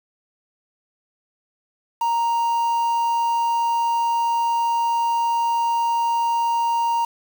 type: tone with quantisation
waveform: triangle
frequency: 932.3 Hz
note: A#5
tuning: in tune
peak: -16 dBFS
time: 2.01-7.05 s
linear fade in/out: 5 ms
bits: 6
effects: none